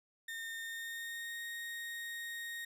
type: tone with pitch glide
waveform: 35% pulse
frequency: 1825 to 1862.3 Hz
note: A#6 to A#6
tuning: -37 to -2 cents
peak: -39 dBFS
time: 0.28-2.65 s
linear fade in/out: 5 ms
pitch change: +35 cents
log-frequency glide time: 0.6-1.43 s
effects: none